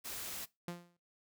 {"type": "noise", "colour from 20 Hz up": "white", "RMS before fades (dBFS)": -43, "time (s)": [0.04, 0.46], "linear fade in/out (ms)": 20}
{"type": "tone with exponential decay", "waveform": "sawtooth", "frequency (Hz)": 174.1, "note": "F3", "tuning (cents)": -5, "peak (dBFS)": -33, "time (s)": [0.68, 0.97], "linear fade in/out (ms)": 2, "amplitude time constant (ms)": 61}
{"effects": ["noise-tail reverb RT60 0.2 s tail -20 dB re dry"]}